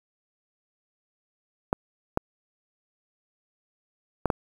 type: clicks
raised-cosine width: 1 ms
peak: -8 dBFS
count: 4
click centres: 1.729 / 2.174 / 4.257 / 4.302 s
effects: 7-bit